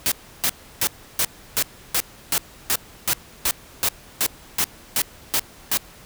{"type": "noise bursts", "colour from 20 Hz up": "white", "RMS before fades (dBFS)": -20, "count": 16, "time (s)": [0.06, 5.772], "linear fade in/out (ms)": 0, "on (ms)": 57, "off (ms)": 320, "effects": ["pink hiss -46 dBFS RMS until 6.05 s"]}